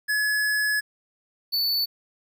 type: tone pair in turn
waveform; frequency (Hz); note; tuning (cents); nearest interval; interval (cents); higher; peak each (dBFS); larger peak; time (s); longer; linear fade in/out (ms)
square; 1700 / 4481; G#6 / C#8; +40 / +18; octave + perfect fourth; 1678; second; -22; neither; 0.08-0.81 / 1.52-1.86; first; 20
effects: 10-bit